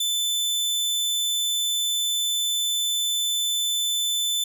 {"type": "tone", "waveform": "sawtooth", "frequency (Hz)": 3520, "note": "A7", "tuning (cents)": 0, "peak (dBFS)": -19, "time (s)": [0, 4.44], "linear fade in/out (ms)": 5, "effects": []}